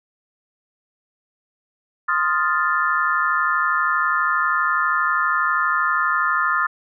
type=chord; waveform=sine; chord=F dominant seventh; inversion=second; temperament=equal; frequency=1046.5 / 1244.5 / 1396.9 / 1760 Hz; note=C6 / Eb6 / F6 / A6; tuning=0 / 0 / 0 / 0 cents; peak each=-25 / -21 / -22 / -23 dBFS; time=2.08-6.67 s; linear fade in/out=10 ms; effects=none